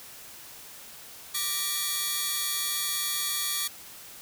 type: tone cluster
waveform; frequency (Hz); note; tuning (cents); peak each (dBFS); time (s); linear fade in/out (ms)
10% pulse; 1176 / 1828 / 1931 / 3357 / 4433; D6 / A#6 / B6 / G#7 / C#8; +2 / -34 / -39 / +18 / -1; -28 / -31 / -29 / -24 / -25; 1.34-3.68; 10
effects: white hiss -46 dBFS RMS until 4.21 s